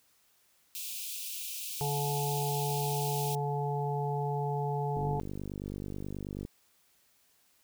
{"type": "high-pass noise", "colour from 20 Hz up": "white", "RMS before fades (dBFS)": -39, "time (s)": [0.75, 3.35], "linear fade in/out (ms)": 0, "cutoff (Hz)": 2400, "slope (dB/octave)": 96}
{"type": "harmonic tone", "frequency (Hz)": 143.6, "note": "D3", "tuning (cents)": -39, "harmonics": [1, 3, 5, 6], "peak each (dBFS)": [-32, -36, -39, -36], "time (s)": [1.81, 5.2], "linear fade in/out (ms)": 0}
{"type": "click train", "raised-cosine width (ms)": 3, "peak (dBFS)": -26, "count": 74, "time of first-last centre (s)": [4.97, 6.451], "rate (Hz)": 49.3}
{"effects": ["white hiss -68 dBFS RMS until 7.63 s"]}